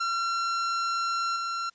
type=tone with level steps; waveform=45% pulse; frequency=1364 Hz; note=F6; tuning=41 cents flat; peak=-26 / -29 dBFS; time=0-1.7 s; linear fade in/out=10 ms; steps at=1.36 s; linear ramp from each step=2 ms; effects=white hiss -65 dBFS RMS until 1.74 s + resampled to 16000 Hz